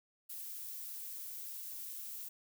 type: noise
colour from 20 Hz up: violet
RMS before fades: -45 dBFS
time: 0.29-2.29 s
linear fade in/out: 10 ms
effects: none